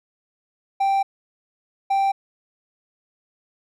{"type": "tone bursts at uneven times", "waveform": "triangle", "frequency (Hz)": 784, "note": "G5", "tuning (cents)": 0, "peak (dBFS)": -15, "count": 2, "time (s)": [[0.8, 1.03], [1.9, 2.12]], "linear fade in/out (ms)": 10, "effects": []}